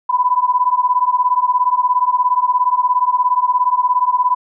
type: beating tone pair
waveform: sine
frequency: 987.8 / 1004.8 Hz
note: B5 / B5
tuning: 0 / +30 cents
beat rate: 17 Hz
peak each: -15 dBFS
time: 0.09-4.35 s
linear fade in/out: 10 ms
effects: none